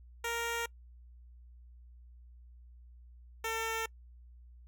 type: tone pair in turn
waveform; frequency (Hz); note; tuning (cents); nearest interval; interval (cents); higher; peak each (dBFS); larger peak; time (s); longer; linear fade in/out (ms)
10% pulse; 466.2 / 449.6; A#4 / A4; 0 / +37; minor second; 63; first; -25; neither; 0.24-0.66 / 3.44-3.86; neither; 5
effects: noise-tail reverb RT60 0.1 s tail -25 dB re dry + added 60 Hz sine -52 dBFS peak until 4.67 s